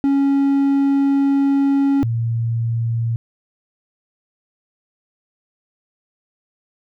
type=tone pair in turn; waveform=triangle / sine; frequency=277.2 / 115.48 Hz; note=C#4 / A#2; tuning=0 / -16 cents; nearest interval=octave + minor third; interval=1516 cents; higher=first; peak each=-11 / -17 dBFS; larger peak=first; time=0.04-2.03 / 2.03-3.16 s; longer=first; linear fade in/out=0 ms; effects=none